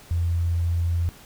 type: tone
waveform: sine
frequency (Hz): 85.3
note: F2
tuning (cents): -40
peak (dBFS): -20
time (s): 0.11-1.09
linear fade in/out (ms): 0
effects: pink hiss -48 dBFS RMS until 1.25 s